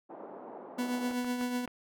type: band-pass noise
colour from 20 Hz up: white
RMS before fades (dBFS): -46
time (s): 0.09-1.15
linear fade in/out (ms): 20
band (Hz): 230 to 860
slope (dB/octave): 24
type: tone with tremolo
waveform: 40% pulse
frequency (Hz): 246.9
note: B3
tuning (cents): 0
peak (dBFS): -28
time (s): 0.78-1.66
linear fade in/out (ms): 10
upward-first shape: triangle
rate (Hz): 8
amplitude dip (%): 50
type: clicks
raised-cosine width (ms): 0.5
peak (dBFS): -29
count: 4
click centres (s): 1.111 / 1.246 / 1.412 / 1.677
effects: none